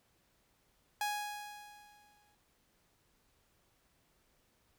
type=tone with exponential decay; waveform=sawtooth; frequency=830.6 Hz; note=G#5; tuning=in tune; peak=-28 dBFS; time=1.01-2.35 s; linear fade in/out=2 ms; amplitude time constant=290 ms; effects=pink hiss -73 dBFS RMS until 4.78 s